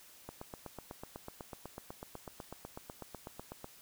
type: click train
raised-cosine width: 1 ms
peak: -29 dBFS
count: 28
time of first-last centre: 0.29-3.644 s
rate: 8.05 Hz
effects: white hiss -58 dBFS RMS until 3.81 s